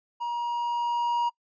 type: tone with level ramp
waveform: triangle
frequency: 951 Hz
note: A#5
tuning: 34 cents sharp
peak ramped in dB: -26 to -20 dBFS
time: 0.2-1.3 s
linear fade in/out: 20 ms
effects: noise-tail reverb RT60 0.1 s tail -25 dB re dry + resampled to 16000 Hz